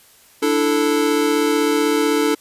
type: chord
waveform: square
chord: D suspended second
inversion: none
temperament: equal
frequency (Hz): 293.7 / 329.6 / 440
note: D4 / E4 / A4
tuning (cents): 0 / 0 / 0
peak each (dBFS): -20 / -23 / -19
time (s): 0.42-2.35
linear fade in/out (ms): 10
effects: white hiss -50 dBFS RMS until 2.4 s + resampled to 32000 Hz